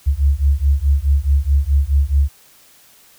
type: beating tone pair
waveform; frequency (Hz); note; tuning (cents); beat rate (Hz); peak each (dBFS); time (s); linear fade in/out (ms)
sine; 68 / 72.7; C#2 / D2; -33 / -17; 4.7; -15; 0.06-2.29; 20
effects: white hiss -49 dBFS RMS until 3.18 s